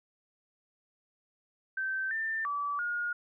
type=tone with pitch steps; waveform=sine; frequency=1550 / 1789 / 1152 / 1431 Hz; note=G6 / A6 / D6 / F6; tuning=-20 / +28 / -34 / +42 cents; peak=-30 dBFS; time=1.77-3.13 s; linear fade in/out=5 ms; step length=340 ms; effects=none